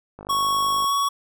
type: click train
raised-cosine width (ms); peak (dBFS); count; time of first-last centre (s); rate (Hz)
1; -24; 34; 0.19-0.843; 50.5
type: tone with pitch glide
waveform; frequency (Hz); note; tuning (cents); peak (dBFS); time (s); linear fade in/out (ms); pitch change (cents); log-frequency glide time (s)
square; 1108.7 to 1120.3; C#6 to C#6; 0 to +18; -20; 0.29-1.09; 10; +18; 0.86-0.93
effects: none